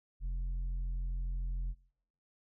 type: tone with tanh clipping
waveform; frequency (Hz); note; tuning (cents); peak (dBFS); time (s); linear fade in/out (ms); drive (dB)
sine; 43.6; F1; -2; -34; 0.2-1.75; 50; 5
effects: noise-tail reverb RT60 0.8 s tail -26 dB re dry